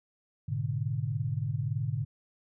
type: chord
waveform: sine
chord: G# diminished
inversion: none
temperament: equal with one note detuned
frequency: 105.7 / 123.47 / 146.83 Hz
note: G#2 / B2 / D3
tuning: +31 / 0 / 0 cents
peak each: -33 dBFS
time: 0.48-2.05 s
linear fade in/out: 10 ms
effects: none